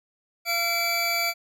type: tone pair together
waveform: 25% pulse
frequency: 687 / 2311 Hz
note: F5 / D7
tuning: -29 / -28 cents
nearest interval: octave + major sixth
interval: 2101 cents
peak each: -25 / -20 dBFS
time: 0.45-1.34 s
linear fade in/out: 50 ms
effects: none